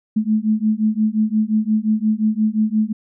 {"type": "beating tone pair", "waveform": "sine", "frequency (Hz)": [213.3, 219], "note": ["G#3", "A3"], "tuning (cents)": [46, -8], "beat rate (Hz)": 5.7, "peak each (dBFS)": -18, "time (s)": [0.16, 2.93], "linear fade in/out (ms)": 10, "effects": []}